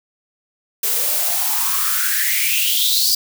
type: noise with high-pass filter sweep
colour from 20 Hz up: blue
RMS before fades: -18 dBFS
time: 0.83-3.15 s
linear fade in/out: 5 ms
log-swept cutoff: 410 to 4900 Hz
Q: 8
effects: none